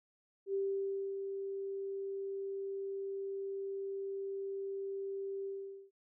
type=tone with ADSR envelope; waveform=sine; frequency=392 Hz; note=G4; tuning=in tune; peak=-31 dBFS; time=0.46-5.91 s; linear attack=80 ms; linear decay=610 ms; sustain=-6 dB; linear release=450 ms; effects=none